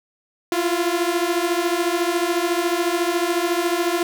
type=beating tone pair; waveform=sawtooth; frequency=338.7 / 352.7 Hz; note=E4 / F4; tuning=+47 / +17 cents; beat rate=14 Hz; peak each=-18 dBFS; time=0.52-4.03 s; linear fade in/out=2 ms; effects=none